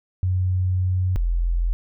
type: tone pair in turn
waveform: sine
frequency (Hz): 92.1 / 42.82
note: F#2 / F1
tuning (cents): -7 / -33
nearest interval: octave + minor second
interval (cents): 1326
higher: first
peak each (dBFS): -18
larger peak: neither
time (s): 0.23-1.16 / 1.16-1.73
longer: first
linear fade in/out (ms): 0
effects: none